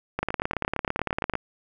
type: two click trains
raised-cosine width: 0.5 ms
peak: -11 / -10 dBFS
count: 11 / 21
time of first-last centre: 0.19-1.337 / 0.23-1.354 s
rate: 8.72 / 17.8 Hz
effects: none